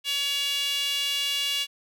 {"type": "tone with high-pass filter", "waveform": "sawtooth", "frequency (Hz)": 565, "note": "C#5", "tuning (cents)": 33, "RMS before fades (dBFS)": -27, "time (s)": [0.04, 1.67], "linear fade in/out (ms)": 50, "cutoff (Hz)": 3000, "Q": 4.9, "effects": []}